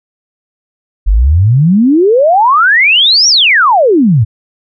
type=exponential two-way sweep; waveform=sine; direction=up then down; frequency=43.65 to 5830 to 98.4 Hz; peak=-4 dBFS; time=1.06-4.25 s; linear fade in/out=20 ms; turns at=3.28 s; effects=none